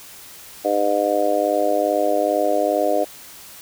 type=harmonic tone; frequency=102.4 Hz; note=G#2; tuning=24 cents flat; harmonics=3 / 4 / 5 / 6 / 7; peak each=-25 / -26 / -23 / -20 / -23 dBFS; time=0.64-3.05 s; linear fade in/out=20 ms; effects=white hiss -41 dBFS RMS until 3.61 s